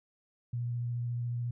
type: tone with vibrato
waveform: sine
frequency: 120.1 Hz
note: B2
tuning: 48 cents flat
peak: -31 dBFS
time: 0.53-1.51 s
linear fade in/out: 5 ms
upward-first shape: square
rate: 14 Hz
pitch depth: 10 cents each way
effects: none